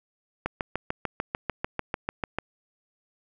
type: click train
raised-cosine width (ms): 0.5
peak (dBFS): -12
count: 14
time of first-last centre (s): 0.46-2.386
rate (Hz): 6.75
effects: none